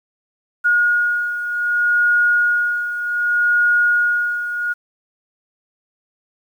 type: beating tone pair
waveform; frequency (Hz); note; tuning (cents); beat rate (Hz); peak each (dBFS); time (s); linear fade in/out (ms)
sine; 1438 / 1438.65; F#6 / F#6; -50 / -49; 0.65; -21 / -15; 0.64-4.74; 20
effects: 8-bit